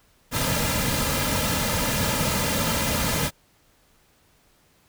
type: noise with comb filter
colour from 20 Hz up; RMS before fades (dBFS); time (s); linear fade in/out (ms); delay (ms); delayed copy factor
pink; -24; 0.31-3.31; 50; 2.7; -0.65
effects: pink hiss -61 dBFS RMS until 4.88 s